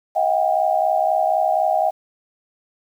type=tone cluster; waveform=sine; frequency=636 / 727 / 791 Hz; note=D#5 / F#5 / G5; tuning=+38 / -31 / +15 cents; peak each=-20 dBFS; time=0.15-1.91 s; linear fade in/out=20 ms; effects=8-bit